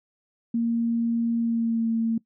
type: tone with pitch glide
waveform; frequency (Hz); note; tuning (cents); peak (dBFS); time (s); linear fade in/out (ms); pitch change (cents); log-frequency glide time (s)
sine; 232.1 to 227.1; A#3 to A#3; -7 to -45; -21; 0.54-2.18; 5; -38; 1.38-1.89
effects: noise-tail reverb RT60 0.1 s tail -21 dB re dry